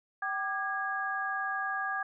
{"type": "tone cluster", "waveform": "sine", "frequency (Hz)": [772, 1193, 1645], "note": ["G5", "D6", "G#6"], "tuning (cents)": [-27, 27, -17], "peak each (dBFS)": [-36, -36, -33], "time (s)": [0.22, 2.03], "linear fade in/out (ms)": 5, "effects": []}